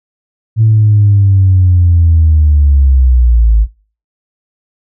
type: linear sweep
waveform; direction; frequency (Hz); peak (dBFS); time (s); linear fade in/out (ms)
sine; down; 112.3 to 51.91; -3; 0.56-3.67; 50
effects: noise-tail reverb RT60 0.4 s tail -24 dB re dry + tanh soft clip ceiling 0 dBFS